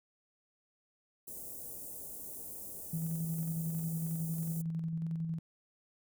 white band-stop noise, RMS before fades -45 dBFS, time 1.27-4.62 s, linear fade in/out 10 ms, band 630 to 8200 Hz, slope 24 dB/octave
sine tone with tremolo, 163.5 Hz, E3, 14 cents flat, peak -32 dBFS, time 2.93-5.39 s, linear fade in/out 5 ms, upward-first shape square, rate 11 Hz, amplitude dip 30%
effects none

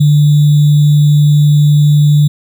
sine tone with sample-and-hold, 148 Hz, D3, 14 cents sharp, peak -4 dBFS, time 0-2.28 s, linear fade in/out 10 ms, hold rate 3675 Hz, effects none

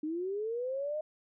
sine linear sweep, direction up, 298.3 to 622.3 Hz, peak -32 dBFS, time 0.03-1.01 s, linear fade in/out 5 ms, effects none

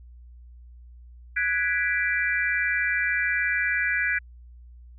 sine chord, G# half-diminished seventh, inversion third, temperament equal, 1480 / 1661.2 / 1975.5 / 2349 Hz, F#6 / G#6 / B6 / D7, 0 / 0 / 0 / 0 cents, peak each -29 / -26 / -27 / -29 dBFS, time 1.36-4.19 s, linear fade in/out 10 ms, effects added 60 Hz sine -44 dBFS peak until 4.98 s

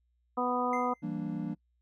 harmonic tone, 247.7 Hz, B3, 5 cents sharp, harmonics 1 / 2 / 3 / 4 / 5, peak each -34 / -34 / -34 / -34 / -34 dBFS, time 0.37-0.94 s, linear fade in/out 10 ms
triangle tone with exponential decay, 2082 Hz, C7, 9 cents flat, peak -34 dBFS, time 0.73-1.08 s, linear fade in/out 2 ms, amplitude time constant 74 ms
triangle chord, E half-diminished seventh, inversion none, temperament equal with one note detuned, 164.81 / 193.52 / 233.1 / 293.7 Hz, E3 / G3 / Bb3 / D4, 0 / -22 / 0 / 0 cents, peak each -36 dBFS, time 1.02-1.55 s, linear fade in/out 20 ms
effects noise-tail reverb RT60 0.1 s tail -26 dB re dry + added 60 Hz sine -70 dBFS peak until 1.81 s

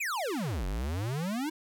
square exponential two-way sweep, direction down then up, 2637 to 44.11 to 325.6 Hz, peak -31 dBFS, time 0-1.5 s, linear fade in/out 10 ms, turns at 0.66 s, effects none

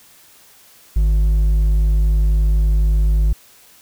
sine tone with hard clipping, 51.91 Hz, G#1, in tune, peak -13 dBFS, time 0.96-3.33 s, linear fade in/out 5 ms, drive 4 dB, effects white hiss -48 dBFS RMS until 3.81 s

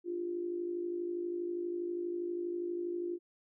sine tone with amplitude modulation, 349.2 Hz, F4, in tune, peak -31 dBFS, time 0.04-3.19 s, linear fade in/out 50 ms, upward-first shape sine, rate 52.4 Hz, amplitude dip 60%, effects none

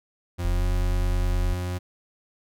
40% pulse tone with pitch glide, 87.6 to 89.8 Hz, F2 to F2, +6 to +49 cents, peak -26 dBFS, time 0.38-1.79 s, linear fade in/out 20 ms, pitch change +43 cents, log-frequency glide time 0.49-0.65 s
sine tone, 40.16 Hz, E1, 44 cents flat, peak -21 dBFS, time 0.44-1.54 s, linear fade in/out 10 ms
effects none

